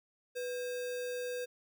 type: tone with sample-and-hold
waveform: sine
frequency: 493.9 Hz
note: B4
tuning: in tune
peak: -35 dBFS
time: 0.35-1.46 s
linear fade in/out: 20 ms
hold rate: 2100 Hz
effects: none